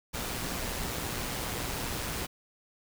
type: noise with amplitude modulation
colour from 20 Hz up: pink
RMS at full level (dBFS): -33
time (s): 0.13-2.27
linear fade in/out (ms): 20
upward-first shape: sine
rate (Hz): 121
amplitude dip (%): 35
effects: none